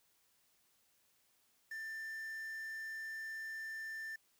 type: tone with quantisation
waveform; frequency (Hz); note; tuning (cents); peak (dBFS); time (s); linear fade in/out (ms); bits
triangle; 1781; A6; +21; -40; 1.71-4.16; 5; 10
effects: white hiss -74 dBFS RMS until 4.39 s